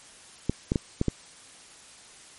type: clicks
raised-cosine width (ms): 3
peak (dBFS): -10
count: 5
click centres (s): 0.496 / 0.719 / 0.758 / 1.014 / 1.083
effects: white hiss -50 dBFS RMS until 2.38 s + MP3 48 kbps